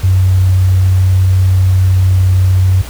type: tone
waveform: sine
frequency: 93.4 Hz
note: F#2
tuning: 17 cents sharp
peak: -6 dBFS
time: 0.03-2.82 s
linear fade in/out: 10 ms
effects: added 60 Hz sine -25 dBFS peak until 2.89 s + pink hiss -31 dBFS RMS until 2.89 s